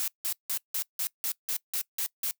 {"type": "noise bursts", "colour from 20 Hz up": "blue", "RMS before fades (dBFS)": -30, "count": 10, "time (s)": [0, 2.31], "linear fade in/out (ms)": 0, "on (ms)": 78, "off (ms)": 170, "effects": ["noise-tail reverb RT60 0.1 s tail -22 dB re dry"]}